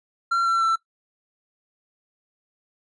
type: tone with pitch steps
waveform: triangle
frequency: 1368 / 1352.3 / 1336.8 Hz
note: F6 / E6 / E6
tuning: -36 / +44 / +24 cents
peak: -16 dBFS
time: 0.31-0.76 s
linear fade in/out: 10 ms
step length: 150 ms
effects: noise-tail reverb RT60 0.1 s tail -17 dB re dry + resampled to 22050 Hz